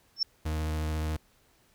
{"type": "tone with exponential growth", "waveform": "sine", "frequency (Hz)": 5400, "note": "E8", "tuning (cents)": 41, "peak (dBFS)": -20, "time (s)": [0.16, 0.23], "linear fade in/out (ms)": 5, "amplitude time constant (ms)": 15}
{"type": "tone with vibrato", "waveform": "40% pulse", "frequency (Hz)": 77.8, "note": "D#2", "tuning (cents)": 0, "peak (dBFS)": -28, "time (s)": [0.45, 1.17], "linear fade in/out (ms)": 10, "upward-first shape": "sine", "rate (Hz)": 14, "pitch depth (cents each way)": 15}
{"effects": ["pink hiss -65 dBFS RMS until 1.74 s"]}